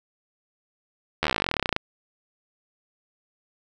slowing click train, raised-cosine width 0.3 ms, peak -6 dBFS, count 25, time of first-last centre 1.23-1.764 s, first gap 12 ms, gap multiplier 1.05, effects none

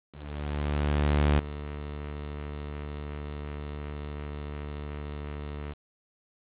sawtooth tone with ADSR envelope, 73.42 Hz, D2, in tune, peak -16 dBFS, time 0.09-5.74 s, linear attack 1300 ms, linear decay 3 ms, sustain -15 dB, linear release 22 ms, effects resampled to 8000 Hz + 8-bit

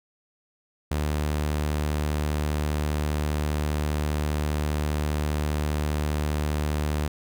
sawtooth tone, 75 Hz, D2, 37 cents sharp, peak -20 dBFS, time 0.91-7.08 s, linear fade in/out 5 ms, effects none

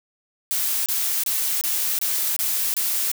blue noise bursts, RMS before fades -23 dBFS, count 7, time 0.51-3.116 s, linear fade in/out 0 ms, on 350 ms, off 26 ms, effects none

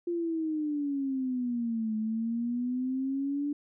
sine exponential two-way sweep, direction down then up, 349.2 to 215.7 to 292.7 Hz, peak -28 dBFS, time 0.07-3.53 s, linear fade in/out 5 ms, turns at 1.96 s, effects none

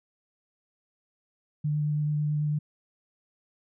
sine tone with vibrato, 149.5 Hz, D3, 31 cents sharp, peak -24 dBFS, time 1.64-2.59 s, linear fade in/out 10 ms, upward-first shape triangle, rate 9.1 Hz, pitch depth 13 cents each way, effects none

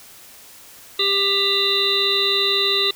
harmonic tone with a mistuned harmonic, 396.6 Hz, G4, 20 cents sharp, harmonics 1 / 3 / 5 / 7 / 9 / 10, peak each -24 / -29 / -29 / -26 / -21 / -20 dBFS, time 0.99-2.91 s, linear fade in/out 5 ms, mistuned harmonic 9, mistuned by +30 cents, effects white hiss -44 dBFS RMS until 2.95 s

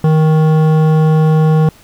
sine tone with hard clipping, 156.7 Hz, D#3, 13 cents sharp, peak -9 dBFS, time 0.04-1.69 s, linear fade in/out 2 ms, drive 13 dB, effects pink hiss -44 dBFS RMS until 1.83 s

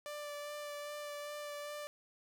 sawtooth tone with vibrato, 587.3 Hz, D5, in tune, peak -38 dBFS, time 0.06-1.87 s, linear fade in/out 0 ms, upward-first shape sine, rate 2.5 Hz, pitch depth 14 cents each way, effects none

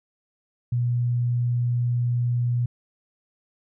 sine tone, 121.2 Hz, B2, 32 cents flat, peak -20 dBFS, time 0.72-2.66 s, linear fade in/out 5 ms, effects none

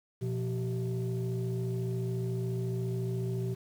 sine tone cluster, 121.4 / 175.5 / 384.3 Hz, B2 / F3 / G4, -29 / +9 / -34 cents, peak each -30 / -36 / -35 dBFS, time 0.21-3.55 s, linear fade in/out 20 ms, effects tanh soft clip ceiling -26 dBFS + 9-bit

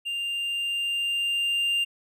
triangle tone with level ramp, 2794 Hz, F7, in tune, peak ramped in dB -26 to -20 dBFS, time 0.05-1.85 s, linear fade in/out 20 ms, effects none

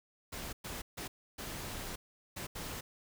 pink noise bursts at uneven times, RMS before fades -42 dBFS, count 6, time 0.32-0.53 / 0.64-0.82 / 0.97-1.08 / 1.38-1.96 / 2.36-2.47 / 2.55-2.81 s, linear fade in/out 10 ms, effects none

